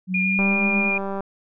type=tone with pitch glide; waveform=sine; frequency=185 to 204.1 Hz; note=F#3 to G#3; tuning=0 to -30 cents; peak=-22 dBFS; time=0.07-0.91 s; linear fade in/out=50 ms; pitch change=+170 cents; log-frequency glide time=0.17-0.61 s
type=tone with vibrato; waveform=sine; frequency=2416 Hz; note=D7; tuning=48 cents sharp; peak=-20 dBFS; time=0.14-0.98 s; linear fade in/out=5 ms; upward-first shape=triangle; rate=9.8 Hz; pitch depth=12 cents each way
type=click train; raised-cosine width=1 ms; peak=-16 dBFS; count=161; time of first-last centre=0.39-1.206 s; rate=196 Hz
effects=none